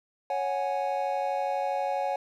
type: chord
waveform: triangle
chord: C# suspended fourth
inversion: none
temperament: just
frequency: 554.4 / 739.2 / 831.5 Hz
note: C#5 / F#5 / G#5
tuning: 0 / -2 / +2 cents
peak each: -29 dBFS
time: 0.3-2.16 s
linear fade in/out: 2 ms
effects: none